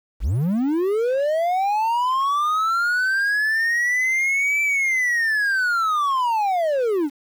triangle linear two-way sweep, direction up then down, 36.75 to 2335 to 266.8 Hz, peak -16 dBFS, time 0.2-7.1 s, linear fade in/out 50 ms, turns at 4.62 s, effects 8-bit

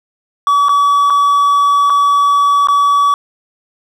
triangle tone with dropouts, 1141 Hz, C#6, 50 cents sharp, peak -6 dBFS, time 0.47-3.14 s, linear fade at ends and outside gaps 1 ms, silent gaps 0.685-0.692 / 1.1-1.104 / 1.898-1.902 / 2.672-2.685 s, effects none

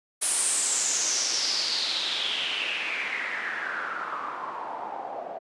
white noise with low-pass filter sweep, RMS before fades -29 dBFS, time 0.21-5.39 s, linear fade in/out 20 ms, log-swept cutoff 10000 to 650 Hz, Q 5.5, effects high-pass 300 Hz 12 dB/octave + resampled to 24000 Hz

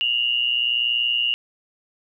sine tone pair together, 2785 / 2906 Hz, F7 / F#7, -5 / -32 cents, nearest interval minor second, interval 73 cents, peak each -22 / -21 dBFS, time 0.01-1.34 s, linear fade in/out 0 ms, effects none

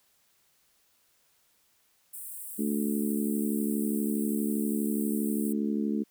pink high-pass noise, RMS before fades -41 dBFS, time 2.13-5.53 s, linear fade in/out 10 ms, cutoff 8100 Hz, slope 96 dB/octave
harmonic tone, 72.4 Hz, D2, 24 cents flat, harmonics 3 / 4 / 5 / 6, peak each -28 / -32 / -36 / -40 dBFS, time 2.58-6.04 s, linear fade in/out 20 ms
effects white hiss -68 dBFS RMS until 6.1 s

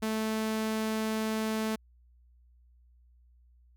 sawtooth tone, 219 Hz, A3, 8 cents flat, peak -25 dBFS, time 0.02-1.76 s, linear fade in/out 10 ms, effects added 60 Hz sine -58 dBFS peak until 3.76 s

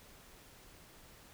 silence, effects pink hiss -58 dBFS RMS until 1.33 s

